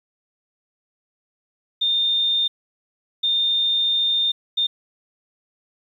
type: tone bursts at uneven times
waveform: sine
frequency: 3627 Hz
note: A#7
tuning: 48 cents flat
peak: -17 dBFS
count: 3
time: 1.81-2.48 / 3.23-4.32 / 4.57-4.67 s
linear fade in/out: 10 ms
effects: 9-bit